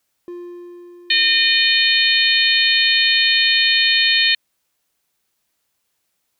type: tone with exponential decay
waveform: triangle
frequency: 350.7 Hz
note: F4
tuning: 7 cents sharp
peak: -26 dBFS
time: 0.28-2.91 s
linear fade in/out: 1 ms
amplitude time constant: 570 ms
type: harmonic tone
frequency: 610 Hz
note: D#5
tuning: 34 cents flat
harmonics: 3 / 4 / 5 / 6 / 7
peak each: -19 / -19 / -19 / -19 / -19 dBFS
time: 1.1-4.35 s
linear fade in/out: 5 ms
effects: white hiss -71 dBFS RMS until 6.39 s